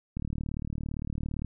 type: click train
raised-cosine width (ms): 5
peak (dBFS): -21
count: 49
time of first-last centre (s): 0.17-1.447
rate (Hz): 37.6
effects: none